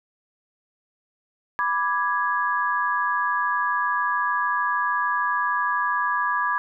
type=chord; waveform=sine; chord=G# diminished; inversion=first; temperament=equal; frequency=987.8 / 1174.7 / 1661.2 Hz; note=B5 / D6 / G#6; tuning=0 / 0 / 0 cents; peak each=-25 dBFS; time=1.59-6.58 s; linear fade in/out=0 ms; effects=none